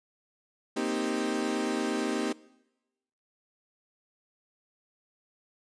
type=chord; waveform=35% pulse; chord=C minor seventh; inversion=third; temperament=equal; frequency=233.1 / 261.6 / 311.1 / 392 Hz; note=Bb3 / C4 / Eb4 / G4; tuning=0 / 0 / 0 / 0 cents; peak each=-32 dBFS; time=0.76-2.33 s; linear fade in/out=10 ms; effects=noise-tail reverb RT60 1.0 s tail -22 dB re dry + resampled to 22050 Hz